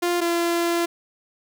sawtooth tone pair in turn, 349.2 / 341.4 Hz, F4 / F4, 0 / -39 cents, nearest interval unison, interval 39 cents, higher first, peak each -16 dBFS, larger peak neither, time 0.02-0.21 / 0.21-0.86 s, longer second, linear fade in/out 10 ms, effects none

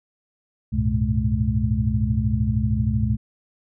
sine tone cluster, 68 / 98.2 / 111.2 / 124.1 / 214 Hz, C#2 / G2 / A2 / B2 / A3, -33 / +4 / +19 / +9 / -48 cents, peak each -25 dBFS, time 0.72-3.17 s, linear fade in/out 20 ms, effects none

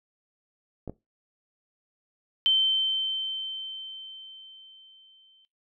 clicks, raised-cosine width 2 ms, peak -22 dBFS, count 2, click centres 0.877 / 0.896 s
sine tone with exponential decay, 3097 Hz, G7, 22 cents flat, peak -17 dBFS, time 2.46-5.45 s, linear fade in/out 0 ms, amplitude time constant 650 ms
effects noise-tail reverb RT60 0.2 s tail -18 dB re dry

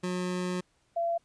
25% pulse / sine tone pair in turn, 180.9 / 678.9 Hz, F#3 / F5, -39 / -49 cents, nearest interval octave + major seventh, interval 2290 cents, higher second, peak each -26 dBFS, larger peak neither, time 0.03-0.61 / 0.96-1.18 s, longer first, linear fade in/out 10 ms, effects pink hiss -70 dBFS RMS until 1.24 s + resampled to 22050 Hz

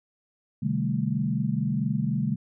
sine chord, A half-diminished seventh, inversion first, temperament equal with one note detuned, 130.81 / 152.54 / 196 / 220 Hz, C3 / Eb3 / G3 / A3, 0 / -34 / 0 / 0 cents, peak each -29 dBFS, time 0.62-2.36 s, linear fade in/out 10 ms, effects none

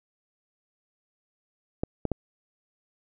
clicks, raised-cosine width 2 ms, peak -13 dBFS, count 3, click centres 1.835 / 2.053 / 2.117 s, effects none

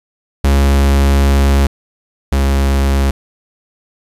45% pulse tone pair in turn, 69.3 / 68.58 Hz, C#2 / C#2, 0 / -18 cents, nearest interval unison, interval 18 cents, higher first, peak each -8 / -10 dBFS, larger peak first, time 0.44-1.67 / 2.32-3.11 s, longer first, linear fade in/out 5 ms, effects resampled to 32000 Hz + 7-bit

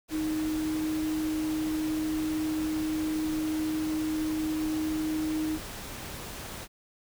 sine tone in noise, 311.6 Hz, D#4, 3 cents sharp, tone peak -27 dBFS, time 0.1-5.59 s, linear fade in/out 50 ms, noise pink, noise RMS -40 dBFS, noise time 0.08-6.68 s, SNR +10 dB, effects none

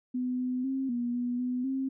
sine tone with pitch steps, 251 / 252.4 / 266.7 / 240.6 / 244.2 / 249.7 / 266.3 Hz, B3 / B3 / C4 / B3 / B3 / B3 / C4, +28 / +38 / +33 / -45 / -19 / +19 / +31 cents, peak -28 dBFS, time 0.14-1.89 s, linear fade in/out 10 ms, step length 250 ms, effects none

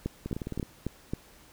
two click trains, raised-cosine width 3 ms, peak -21 / -17 dBFS, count 8 / 5, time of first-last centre 0.26-0.628 / 0.06-1.135 s, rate 19 / 3.72 Hz, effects pink hiss -56 dBFS RMS until 1.52 s

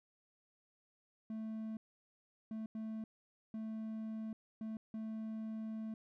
triangle tone bursts at uneven times, 220 Hz, A3, in tune, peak -38 dBFS, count 6, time 1.3-1.77 / 2.51-2.66 / 2.75-3.04 / 3.54-4.33 / 4.61-4.77 / 4.94-5.94 s, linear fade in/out 2 ms, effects none

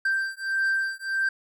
triangle beating tone pair, 1568 / 1569.6 Hz, G6 / G6, 0 / +2 cents, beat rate 1.6 Hz, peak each -25 / -25 dBFS, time 0.05-1.29 s, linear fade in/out 5 ms, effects none

